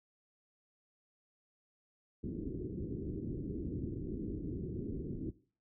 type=low-pass noise; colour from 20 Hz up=white; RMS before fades=-40 dBFS; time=2.23-5.31 s; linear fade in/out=10 ms; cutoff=380 Hz; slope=48 dB/octave; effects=noise-tail reverb RT60 0.4 s tail -17 dB re dry